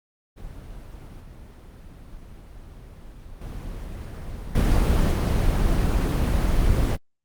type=noise with level steps; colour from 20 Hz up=brown; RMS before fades=-39 / -42 / -34 / -18 / -20 dBFS; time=0.36-6.97 s; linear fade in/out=20 ms; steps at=1.2 / 3.41 / 4.55 / 5.12 s; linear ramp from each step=5 ms; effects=Opus 24 kbps

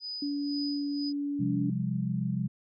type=tone with tremolo; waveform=sine; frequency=4978 Hz; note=D#8; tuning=in tune; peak=-34 dBFS; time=0-1.13 s; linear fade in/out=50 ms; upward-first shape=sine; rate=2 Hz; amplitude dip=75%
type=tone; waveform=sine; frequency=286.2 Hz; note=D4; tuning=45 cents flat; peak=-29 dBFS; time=0.22-1.7 s; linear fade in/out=5 ms
type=chord; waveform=sine; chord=C suspended fourth; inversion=none; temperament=equal with one note detuned; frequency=130.81 / 174.61 / 201 Hz; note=C3 / F3 / G3; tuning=0 / 0 / +44 cents; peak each=-32 dBFS; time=1.39-2.48 s; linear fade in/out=10 ms
effects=none

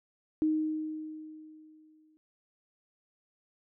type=tone with exponential decay; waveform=sine; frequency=311.1 Hz; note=D#4; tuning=in tune; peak=-23 dBFS; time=0.42-2.17 s; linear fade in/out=0 ms; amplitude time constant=380 ms; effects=none

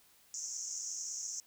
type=band-pass noise; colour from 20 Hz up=white; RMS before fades=-41 dBFS; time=0.34-1.4 s; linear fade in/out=0 ms; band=5600 to 7200 Hz; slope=96 dB/octave; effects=white hiss -65 dBFS RMS until 1.46 s

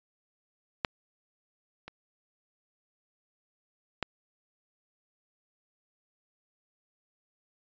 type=clicks; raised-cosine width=0.3 ms; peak=-10 / -26 / -13 dBFS; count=3; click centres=0.848 / 1.88 / 4.027 s; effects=resampled to 16000 Hz

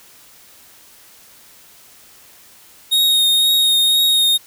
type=tone with vibrato; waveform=45% pulse; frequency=3729 Hz; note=A#7; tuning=in tune; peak=-11 dBFS; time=2.91-4.38 s; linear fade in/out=20 ms; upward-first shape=triangle; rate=2 Hz; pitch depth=20 cents each way; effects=white hiss -46 dBFS RMS until 4.46 s

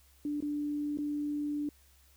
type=tone with dropouts; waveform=sine; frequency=293.7 Hz; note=D4; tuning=in tune; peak=-31 dBFS; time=0.25-1.69 s; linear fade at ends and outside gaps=2 ms; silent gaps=0.405-0.424 / 0.974-0.986 s; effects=added 67 Hz sine -62 dBFS peak until 2.16 s + white hiss -65 dBFS RMS until 2.16 s

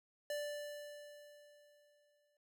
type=tone with exponential decay; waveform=square; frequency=587 Hz; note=D5; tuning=1 cent flat; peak=-38 dBFS; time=0.3-2.37 s; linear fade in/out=2 ms; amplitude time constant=450 ms; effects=none

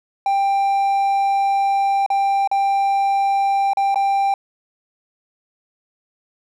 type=tone with dropouts; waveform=triangle; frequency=790 Hz; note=G5; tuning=13 cents sharp; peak=-13 dBFS; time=0.26-4.34 s; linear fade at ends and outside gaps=2 ms; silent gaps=2.063-2.102 / 2.475-2.514 / 3.734-3.771 / 3.945-3.957 s; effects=none

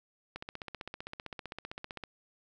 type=click train; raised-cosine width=0.3 ms; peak=-24 dBFS; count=27; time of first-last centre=0.36-2.037 s; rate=15.5 Hz; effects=none

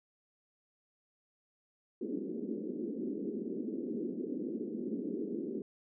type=band-pass noise; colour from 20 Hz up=pink; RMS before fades=-38 dBFS; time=2.01-5.62 s; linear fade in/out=2 ms; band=210 to 420 Hz; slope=48 dB/octave; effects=none

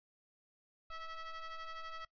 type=ring-modulated tone; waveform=40% pulse; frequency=650 Hz; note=E5; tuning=24 cents flat; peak=-39 dBFS; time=0.9-2.05 s; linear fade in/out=5 ms; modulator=656 Hz; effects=noise-tail reverb RT60 0.1 s tail -19 dB re dry + resampled to 11025 Hz

